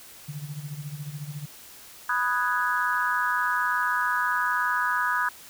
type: tone with tremolo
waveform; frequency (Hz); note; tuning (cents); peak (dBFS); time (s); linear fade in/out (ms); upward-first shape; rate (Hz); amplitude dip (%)
sine; 146.83; D3; 0; -30; 0.28-1.46; 10; sine; 14; 75
type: chord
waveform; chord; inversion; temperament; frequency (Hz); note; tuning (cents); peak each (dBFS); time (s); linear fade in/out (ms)
sine; G# minor seventh; first; equal; 987.8 / 1244.5 / 1480 / 1661.2; B5 / D#6 / F#6 / G#6; 0 / 0 / 0 / 0; -28; 2.09-5.29; 5
effects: white hiss -47 dBFS RMS until 5.49 s